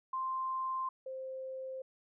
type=tone pair in turn; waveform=sine; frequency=1046.5 / 524.4 Hz; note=C6 / C5; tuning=0 / +4 cents; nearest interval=octave; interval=1196 cents; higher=first; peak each=-33 / -39 dBFS; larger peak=first; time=0.13-0.89 / 1.06-1.82 s; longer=neither; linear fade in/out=5 ms; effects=none